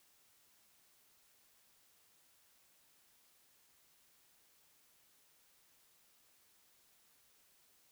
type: silence
effects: white hiss -70 dBFS RMS until 7.91 s